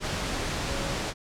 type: tone in noise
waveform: sine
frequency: 554.4 Hz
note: C#5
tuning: in tune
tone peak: -37 dBFS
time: 0.65-0.97 s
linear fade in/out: 50 ms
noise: pink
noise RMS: -30 dBFS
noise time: 0-1.14 s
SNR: -10 dB
effects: low-pass 7000 Hz 12 dB/octave